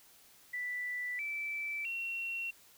sine tone with pitch steps, 1975.5 / 2322 / 2730 Hz, B6 / D7 / F7, 0 / -20 / -40 cents, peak -35 dBFS, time 0.53-2.51 s, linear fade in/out 10 ms, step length 660 ms, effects white hiss -61 dBFS RMS until 2.77 s

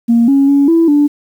sine tone with pitch steps, 233.4 / 276.1 / 281.2 / 331.5 / 291.5 Hz, A#3 / C#4 / C#4 / E4 / D4, +2 / -7 / +25 / +10 / -13 cents, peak -5 dBFS, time 0.08-1.08 s, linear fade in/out 20 ms, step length 200 ms, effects tanh soft clip ceiling -2 dBFS + 7-bit

